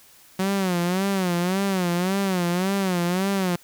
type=tone with vibrato; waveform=sawtooth; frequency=185 Hz; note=F#3; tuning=in tune; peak=-17 dBFS; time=0.39-3.56 s; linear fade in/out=5 ms; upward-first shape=sine; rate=1.8 Hz; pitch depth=120 cents each way; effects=white hiss -52 dBFS RMS until 3.63 s